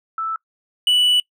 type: tone pair in turn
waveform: sine / triangle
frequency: 1318.5 / 2960 Hz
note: E6 / F#7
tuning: 0 / 0 cents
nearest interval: octave + major second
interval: 1400 cents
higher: second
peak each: -21 / -11 dBFS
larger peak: second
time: 0.18-0.36 / 0.87-1.2 s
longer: second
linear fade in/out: 2 ms
effects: noise-tail reverb RT60 0.1 s tail -24 dB re dry